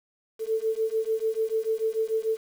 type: beating tone pair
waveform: sine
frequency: 440 / 446.8 Hz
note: A4 / A4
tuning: 0 / +27 cents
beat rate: 6.8 Hz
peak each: -27 dBFS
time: 0.39-2.39 s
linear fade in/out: 50 ms
effects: 8-bit